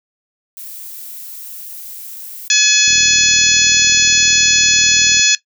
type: noise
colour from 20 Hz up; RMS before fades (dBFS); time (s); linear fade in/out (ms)
violet; -31; 0.57-2.48; 0
type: harmonic tone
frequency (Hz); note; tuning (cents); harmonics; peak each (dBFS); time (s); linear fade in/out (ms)
849; G#5; +38; 2 / 3 / 4 / 5 / 6 / 7 / 8; -19 / -16 / -16 / -18 / -18 / -16 / -16; 2.5-5.35; 2
type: click train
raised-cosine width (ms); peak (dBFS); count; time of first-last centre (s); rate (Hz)
3; -21; 92; 2.88-5.196; 39.3
effects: noise-tail reverb RT60 0.1 s tail -17 dB re dry